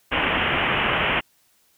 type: low-pass noise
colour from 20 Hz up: white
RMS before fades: -22 dBFS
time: 0.11-1.21 s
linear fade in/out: 20 ms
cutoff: 3100 Hz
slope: 96 dB/octave
effects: white hiss -62 dBFS RMS until 1.77 s